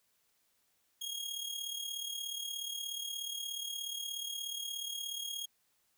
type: tone with amplitude modulation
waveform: sawtooth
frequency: 3272 Hz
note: G#7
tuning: 26 cents flat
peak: -32 dBFS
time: 1.01-5.46 s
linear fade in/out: 10 ms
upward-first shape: sine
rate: 36.8 Hz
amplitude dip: 60%
effects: white hiss -75 dBFS RMS until 5.97 s